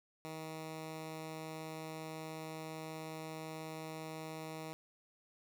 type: tone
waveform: 10% pulse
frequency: 158.5 Hz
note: D#3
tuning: 32 cents sharp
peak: -35 dBFS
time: 0.25-4.73 s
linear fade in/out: 0 ms
effects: none